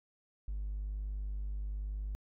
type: tone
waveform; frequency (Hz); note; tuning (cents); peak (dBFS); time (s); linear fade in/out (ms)
triangle; 50.5; G#1; -48; -32; 0.48-2.15; 0
effects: tanh soft clip ceiling -31 dBFS